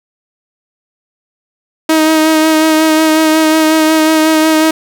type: tone with vibrato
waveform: sawtooth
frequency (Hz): 315.1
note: D#4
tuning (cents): +22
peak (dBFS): -3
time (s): 1.89-4.71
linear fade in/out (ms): 5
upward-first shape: sine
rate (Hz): 5.5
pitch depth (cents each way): 20
effects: none